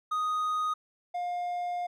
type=tone pair in turn; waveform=triangle; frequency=1245 / 708.7 Hz; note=D#6 / F5; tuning=+1 / +25 cents; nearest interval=minor seventh; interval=976 cents; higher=first; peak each=-25 / -28 dBFS; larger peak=first; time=0.11-0.74 / 1.14-1.87 s; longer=second; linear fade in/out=10 ms; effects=none